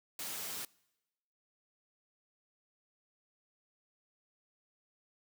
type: noise with comb filter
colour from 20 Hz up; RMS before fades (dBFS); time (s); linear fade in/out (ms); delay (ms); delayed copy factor
white; -41; 0.19-0.65; 2; 8.1; -0.6
effects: noise-tail reverb RT60 1.0 s tail -25 dB re dry + high-pass 100 Hz 12 dB/octave